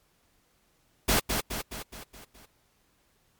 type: noise with echo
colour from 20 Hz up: pink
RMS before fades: -23 dBFS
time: 1.08-1.2 s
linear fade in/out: 10 ms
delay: 210 ms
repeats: 6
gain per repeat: -5 dB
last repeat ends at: 2.46 s
effects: pink hiss -68 dBFS RMS until 3.39 s + MP3 96 kbps